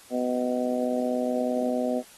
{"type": "harmonic tone", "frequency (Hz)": 124.7, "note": "B2", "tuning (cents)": 17, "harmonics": [2, 3, 4, 5, 6], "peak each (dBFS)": [-27, -36, -30, -29, -36], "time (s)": [0.1, 2.03], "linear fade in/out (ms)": 50, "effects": ["white hiss -51 dBFS RMS until 2.17 s", "AAC 32 kbps"]}